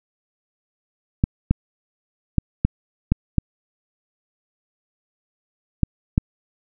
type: clicks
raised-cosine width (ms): 5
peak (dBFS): -3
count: 8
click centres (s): 1.239 / 1.51 / 2.383 / 2.65 / 3.12 / 3.383 / 5.833 / 6.179
effects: none